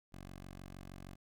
10% pulse tone, 46.43 Hz, F#1, 7 cents sharp, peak -40 dBFS, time 0.12-1.16 s, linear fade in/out 20 ms, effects none

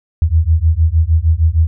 sine beating tone pair, 77.78 / 84.28 Hz, D#2 / E2, 0 / +39 cents, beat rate 6.5 Hz, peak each -12 dBFS, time 0.22-1.67 s, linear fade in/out 0 ms, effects none

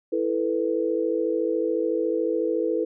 sine chord, E suspended fourth, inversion none, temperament equal, 329.6 / 440 / 493.9 Hz, E4 / A4 / B4, 0 / 0 / 0 cents, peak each -26 dBFS, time 0.12-2.85 s, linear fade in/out 10 ms, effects none

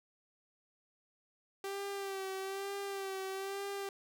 sawtooth tone with vibrato, 390.6 Hz, G4, 6 cents flat, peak -34 dBFS, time 1.64-3.89 s, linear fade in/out 2 ms, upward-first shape sine, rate 1.1 Hz, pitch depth 37 cents each way, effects none

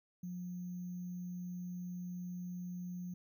sine tone with sample-and-hold, 178.6 Hz, F3, 39 cents sharp, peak -40 dBFS, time 0.23-3.14 s, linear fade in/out 5 ms, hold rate 6300 Hz, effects none

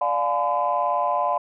sine chord, D diminished seventh, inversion none, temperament just, 587.3 / 704.8 / 845.8 / 1014.9 Hz, D5 / F5 / Ab5 / Cb6, 0 / +16 / +31 / +47 cents, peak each -26 / -24 / -27 / -23 dBFS, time 0.01-1.38 s, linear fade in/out 5 ms, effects tanh soft clip ceiling -11 dBFS

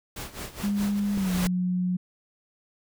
pink noise with tremolo, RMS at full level -35 dBFS, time 0.16-1 s, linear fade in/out 5 ms, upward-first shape sine, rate 4.8 Hz, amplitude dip 80%
pink noise with exponential growth, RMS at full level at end -29 dBFS, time 0.36-1.47 s, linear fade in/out 0 ms, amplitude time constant 240 ms
sine tone with pitch glide, 203.2 to 181.03 Hz, G#3 to F#3, -38 to -38 cents, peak -23 dBFS, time 0.63-1.97 s, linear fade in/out 10 ms, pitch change -200 cents, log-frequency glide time 1.14-1.32 s
click, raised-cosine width 3 ms, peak -21 dBFS, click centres 1.175 s
effects none

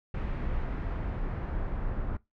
brown noise with low-pass filter sweep, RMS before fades -32 dBFS, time 0.14-2.17 s, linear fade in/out 5 ms, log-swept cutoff 2200 to 1400 Hz, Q 1.2, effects noise-tail reverb RT60 0.2 s tail -21 dB re dry

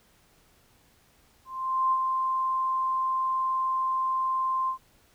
sine tone with ADSR envelope, 1046.5 Hz, C6, in tune, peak -20 dBFS, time 1.45-4.78 s, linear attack 470 ms, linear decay 49 ms, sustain -4 dB, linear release 95 ms, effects pink hiss -62 dBFS RMS until 5.14 s

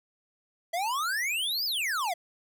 square exponential two-way sweep, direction up then down, 649 to 5180 to 649 Hz, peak -28 dBFS, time 0.73-2.14 s, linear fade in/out 10 ms, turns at 1.65 s, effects none

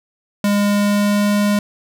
square tone with pitch glide, 203.9 to 205.6 Hz, G#3 to G#3, -32 to -17 cents, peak -14 dBFS, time 0.44-1.59 s, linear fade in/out 2 ms, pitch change +15 cents, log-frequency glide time 0.56-1.3 s, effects none

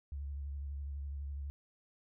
sine tone with vibrato, 70.5 Hz, C#2, 30 cents sharp, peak -38 dBFS, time 0.12-1.5 s, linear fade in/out 0 ms, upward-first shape sine, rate 12 Hz, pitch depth 45 cents each way, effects none

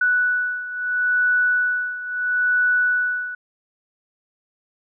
sine beating tone pair, 1480 / 1480.75 Hz, F#6 / F#6, 0 / +1 cents, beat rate 0.75 Hz, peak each -19 / -23 dBFS, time 0.01-3.35 s, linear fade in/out 5 ms, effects none

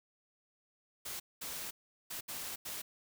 white noise bursts at uneven times, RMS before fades -42 dBFS, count 5, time 1.05-1.2 / 1.41-1.71 / 2.1-2.21 / 2.28-2.56 / 2.65-2.82 s, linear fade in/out 10 ms, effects none

